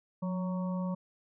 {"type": "harmonic tone with a mistuned harmonic", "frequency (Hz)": 186, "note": "F#3", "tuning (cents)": 9, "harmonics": [1, 3, 5, 6], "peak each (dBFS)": [-31, -41, -45, -47], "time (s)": [0.22, 0.95], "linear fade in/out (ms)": 10, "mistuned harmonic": 1, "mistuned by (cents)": -51, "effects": []}